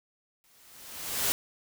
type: noise with exponential growth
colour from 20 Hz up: white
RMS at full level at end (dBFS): -25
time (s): 0.44-1.32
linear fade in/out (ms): 0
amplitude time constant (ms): 190
effects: none